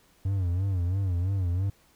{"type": "tone with vibrato", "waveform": "triangle", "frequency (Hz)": 92.5, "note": "F#2", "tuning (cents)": 0, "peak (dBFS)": -22, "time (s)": [0.25, 1.7], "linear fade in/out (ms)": 5, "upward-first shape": "sine", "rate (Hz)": 3, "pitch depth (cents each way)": 120, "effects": ["pink hiss -62 dBFS RMS until 1.95 s"]}